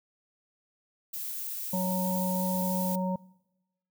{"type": "noise", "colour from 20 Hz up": "violet", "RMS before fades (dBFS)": -36, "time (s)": [1.13, 2.96], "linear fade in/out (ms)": 10}
{"type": "harmonic tone", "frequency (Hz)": 185, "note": "F#3", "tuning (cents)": 0, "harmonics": [1, 3, 5], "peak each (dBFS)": [-28, -34, -36], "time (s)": [1.73, 3.16], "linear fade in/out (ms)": 5}
{"effects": ["noise-tail reverb RT60 1.0 s tail -23 dB re dry"]}